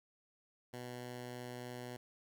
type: tone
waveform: 10% pulse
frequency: 123.47 Hz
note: B2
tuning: in tune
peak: -36 dBFS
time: 0.73-1.97 s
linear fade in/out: 10 ms
effects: none